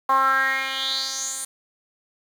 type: tone with band-pass filter sweep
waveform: 10% pulse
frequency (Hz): 267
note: C4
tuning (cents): +35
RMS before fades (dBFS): -23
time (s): 0.09-1.45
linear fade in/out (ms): 5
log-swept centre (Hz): 980 to 9300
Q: 5.2
effects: 7-bit